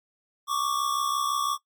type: tone pair together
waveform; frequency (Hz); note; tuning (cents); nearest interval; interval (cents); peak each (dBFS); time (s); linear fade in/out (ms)
square; 1108.8 / 1174.7; C#6 / D6; 0 / 0; minor second; 100; -28; 0.47-1.58; 50
effects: noise-tail reverb RT60 0.1 s tail -19 dB re dry + MP3 96 kbps